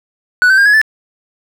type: tone with pitch steps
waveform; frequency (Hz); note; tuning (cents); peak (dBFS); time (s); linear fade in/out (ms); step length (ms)
triangle; 1480 / 1543.7 / 1610.2 / 1679.6 / 1751.9; F#6 / G6 / G6 / G#6 / A6; 0 / -27 / +46 / +19 / -8; -4; 0.42-0.815; 0; 79
effects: none